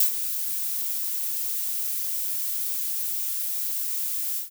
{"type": "noise with ADSR envelope", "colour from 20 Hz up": "violet", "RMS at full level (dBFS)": -18, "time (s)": [0, 4.5], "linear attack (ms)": 5, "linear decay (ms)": 100, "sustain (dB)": -10, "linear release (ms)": 130, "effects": []}